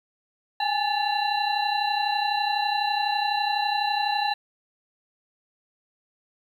sine tone cluster, 812 / 844 / 1742 / 2759 / 3996 Hz, G#5 / G#5 / A6 / F7 / B7, -39 / +28 / -18 / -22 / +20 cents, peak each -26 / -27 / -32 / -34 / -30 dBFS, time 0.6-4.34 s, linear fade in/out 5 ms, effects 9-bit

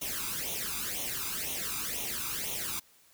white noise with flanger, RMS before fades -35 dBFS, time 0.01-2.8 s, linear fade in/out 10 ms, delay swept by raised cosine 0.31 to 0.83 ms, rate 2 Hz, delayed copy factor +0.75, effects white hiss -62 dBFS RMS until 3.13 s

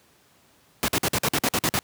pink noise bursts, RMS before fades -22 dBFS, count 10, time 0.83-1.79 s, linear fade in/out 0 ms, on 51 ms, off 50 ms, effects pink hiss -59 dBFS RMS until 1.83 s + high-pass 100 Hz 12 dB/octave

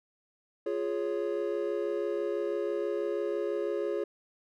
triangle chord, Db major, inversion first, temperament equal, 349.2 / 415.3 / 554.4 Hz, F4 / Ab4 / Db5, 0 / 0 / 0 cents, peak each -32 / -30 / -33 dBFS, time 0.66-4.04 s, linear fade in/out 5 ms, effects none

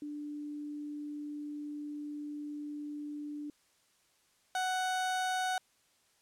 sine / 30% pulse tone pair in turn, 294.9 / 743.1 Hz, D4 / F#5, +7 / +7 cents, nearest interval octave + major third, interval 1600 cents, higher second, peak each -38 / -28 dBFS, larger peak second, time 0.02-3.5 / 4.55-5.58 s, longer first, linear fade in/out 2 ms, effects white hiss -70 dBFS RMS until 6.21 s + low-pass 10000 Hz 12 dB/octave

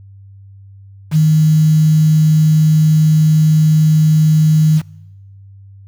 sine tone with quantisation, 155.56 Hz, D#3, in tune, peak -7 dBFS, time 1.11-4.82 s, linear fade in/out 50 ms, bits 5, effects noise-tail reverb RT60 1.0 s tail -24 dB re dry + added 98 Hz sine -36 dBFS peak until 5.87 s

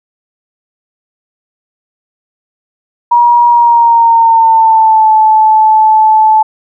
sine tone with pitch glide, 954 to 869.8 Hz, A#5 to A5, +40 to -20 cents, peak -3 dBFS, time 3.11-6.43 s, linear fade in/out 10 ms, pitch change -160 cents, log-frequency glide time 3.48-5.11 s, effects none

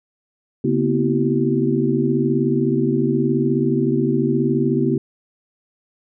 sine tone cluster, 140.4 / 234.3 / 253.4 / 329.9 / 384.1 Hz, C#3 / A#3 / B3 / E4 / G4, +22 / +9 / +45 / +1 / -35 cents, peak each -22 dBFS, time 0.64-4.98 s, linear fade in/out 5 ms, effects none

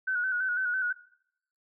sine tone with vibrato, 1489 Hz, F#6, 11 cents sharp, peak -26 dBFS, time 0.07-0.93 s, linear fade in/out 10 ms, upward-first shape square, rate 6 Hz, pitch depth 44 cents each way, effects noise-tail reverb RT60 0.7 s tail -20 dB re dry

